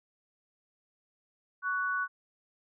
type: tone pair together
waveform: sine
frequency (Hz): 1123 / 1482.2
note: C#6 / F#6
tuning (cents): +22 / +3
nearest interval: perfect fourth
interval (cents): 481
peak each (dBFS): -33 / -30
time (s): 1.62-2.08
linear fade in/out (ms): 50
effects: none